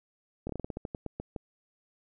slowing click train, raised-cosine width 2 ms, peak -22 dBFS, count 13, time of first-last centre 0.47-1.362 s, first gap 24 ms, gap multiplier 1.19, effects none

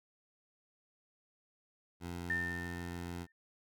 15% pulse tone, 87 Hz, F2, 6 cents flat, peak -34 dBFS, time 2-3.27 s, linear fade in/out 50 ms
sine tone with exponential decay, 1800 Hz, A6, 39 cents sharp, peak -30 dBFS, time 2.3-3.32 s, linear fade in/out 2 ms, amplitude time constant 220 ms
effects none

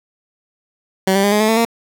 15% pulse tone with pitch steps, 190.3 / 196.56 / 203 / 209.7 / 216.6 / 223.7 / 231.1 Hz, F#3 / G3 / G#3 / G#3 / A3 / A3 / A#3, +49 / +5 / -39 / +17 / -27 / +29 / -15 cents, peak -6 dBFS, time 1.07-1.651 s, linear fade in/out 5 ms, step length 83 ms, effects none

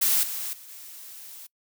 blue noise with level steps, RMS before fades -22 / -32 / -46 / -43 dBFS, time 0.01-1.47 s, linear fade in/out 10 ms, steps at 0.23 / 0.53 / 0.69 s, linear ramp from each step 2 ms, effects noise-tail reverb RT60 0.1 s tail -24 dB re dry

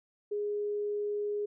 sine tone, 414 Hz, G#4, 5 cents flat, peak -30 dBFS, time 0.31-1.46 s, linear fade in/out 10 ms, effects none

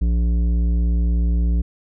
triangle tone with tanh clipping, 58.3 Hz, A#1, 1 cent sharp, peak -17 dBFS, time 0.01-1.62 s, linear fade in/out 10 ms, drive 15 dB, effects none

